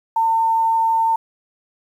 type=tone; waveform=sine; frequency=903 Hz; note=A5; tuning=45 cents sharp; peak=-14 dBFS; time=0.16-1.16 s; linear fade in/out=5 ms; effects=8-bit